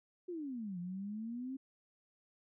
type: exponential two-way sweep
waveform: sine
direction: down then up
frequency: 370 to 172.6 to 271.3 Hz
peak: -39 dBFS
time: 0.28-1.57 s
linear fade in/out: 10 ms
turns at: 0.79 s
effects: none